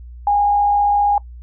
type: tone with frequency modulation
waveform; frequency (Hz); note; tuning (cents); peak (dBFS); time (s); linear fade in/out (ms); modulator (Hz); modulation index
sine; 818; G#5; -26; -12; 0.27-1.18; 2; 55.1; 0.21
effects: noise-tail reverb RT60 0.1 s tail -22 dB re dry + added 60 Hz sine -33 dBFS peak until 1.42 s